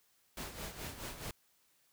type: noise with tremolo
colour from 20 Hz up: pink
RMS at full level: -42 dBFS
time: 0.37-1.31 s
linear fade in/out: 2 ms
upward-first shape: sine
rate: 4.7 Hz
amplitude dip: 65%
effects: white hiss -72 dBFS RMS until 1.92 s